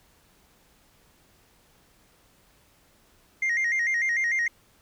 sine tone with vibrato, 1989 Hz, B6, 12 cents sharp, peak -20 dBFS, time 3.42-4.48 s, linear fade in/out 5 ms, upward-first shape square, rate 6.7 Hz, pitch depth 99 cents each way, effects tanh soft clip ceiling -21 dBFS + pink hiss -61 dBFS RMS until 4.81 s

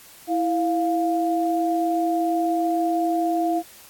sine tone pair together, 329.6 / 701 Hz, E4 / F5, 0 / +6 cents, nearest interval octave + minor second, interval 1306 cents, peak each -22 dBFS, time 0.27-3.63 s, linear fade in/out 50 ms, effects white hiss -47 dBFS RMS until 3.89 s + AAC 64 kbps

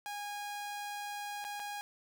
sawtooth tone with dropouts, 821 Hz, G#5, 20 cents flat, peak -35 dBFS, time 0.06-1.81 s, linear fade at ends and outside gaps 0 ms, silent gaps 1.442-1.449 / 1.596-1.6 s, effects none

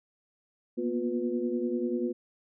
sine tone cluster, 235.7 / 245.9 / 355.9 / 496 Hz, A#3 / B3 / F4 / B4, +19 / -7 / +33 / +7 cents, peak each -34 / -32 / -31 / -37 dBFS, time 0.77-2.13 s, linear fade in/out 20 ms, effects none

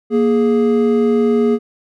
triangle tone pair together, 234.9 / 417.2 Hz, A#3 / G#4, +13 / +8 cents, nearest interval minor seventh, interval 995 cents, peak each -12 dBFS, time 0.1-1.59 s, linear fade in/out 50 ms, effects none

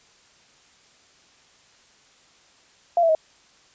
sine tone with pitch steps, 691 / 660.9 / 632.2 Hz, F5 / E5 / D#5, -19 / +4 / +27 cents, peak -15 dBFS, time 2.97-3.15 s, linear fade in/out 2 ms, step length 60 ms, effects white hiss -56 dBFS RMS until 3.74 s + resampled to 16000 Hz

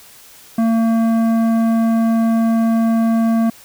triangle tone with tanh clipping, 226.9 Hz, A#3, 47 cents flat, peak -14 dBFS, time 0.58-3.5 s, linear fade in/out 5 ms, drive 16 dB, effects white hiss -43 dBFS RMS until 3.64 s

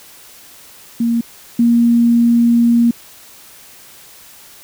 sine tone pair in turn, 233.1 / 235.3 Hz, A#3 / A#3, 0 / +16 cents, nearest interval unison, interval 16 cents, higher second, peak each -12 / -8 dBFS, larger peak second, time 1-1.21 / 1.59-2.91 s, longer second, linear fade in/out 5 ms, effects white hiss -41 dBFS RMS until 4.63 s

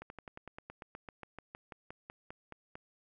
slowing click train, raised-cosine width 0.5 ms, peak -30 dBFS, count 20, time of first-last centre 0.02-2.755 s, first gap 81 ms, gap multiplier 1.06, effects none

